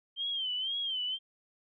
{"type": "tone with vibrato", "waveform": "sine", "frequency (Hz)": 3136, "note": "G7", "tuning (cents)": 0, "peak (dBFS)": -31, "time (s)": [0.16, 1.19], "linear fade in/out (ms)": 50, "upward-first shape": "sine", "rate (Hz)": 2, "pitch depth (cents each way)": 99, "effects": []}